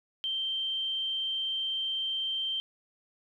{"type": "tone", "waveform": "sine", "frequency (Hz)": 3136, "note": "G7", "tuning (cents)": 0, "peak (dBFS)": -29, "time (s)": [0.24, 2.6], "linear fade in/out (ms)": 0, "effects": ["11-bit"]}